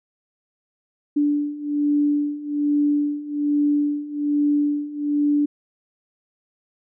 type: beating tone pair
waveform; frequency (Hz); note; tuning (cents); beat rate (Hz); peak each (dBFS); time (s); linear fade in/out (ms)
sine; 291.4 / 292.6; D4 / D4; -13 / -6; 1.2; -23 / -20; 1.16-5.46; 10
effects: none